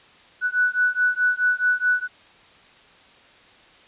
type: beating tone pair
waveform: sine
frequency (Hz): 1480 / 1484.7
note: F#6 / F#6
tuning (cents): 0 / +6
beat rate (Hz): 4.7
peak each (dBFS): -21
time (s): 0.41-2.08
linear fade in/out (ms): 50
effects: white hiss -51 dBFS RMS until 3.87 s + resampled to 8000 Hz